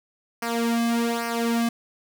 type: tone with flanger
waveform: sawtooth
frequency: 233.1 Hz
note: A#3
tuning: in tune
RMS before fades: -24 dBFS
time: 0.42-1.69 s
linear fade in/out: 5 ms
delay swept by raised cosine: 0.27 to 2.17 ms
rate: 1.2 Hz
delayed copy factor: -0.75
effects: 7-bit